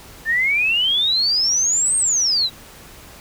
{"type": "exponential two-way sweep", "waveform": "sine", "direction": "up then down", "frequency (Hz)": [1760, 8620, 3790], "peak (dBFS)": -15, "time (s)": [0.25, 2.5], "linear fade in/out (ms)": 50, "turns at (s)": 1.97, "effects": ["pink hiss -42 dBFS RMS until 3.2 s"]}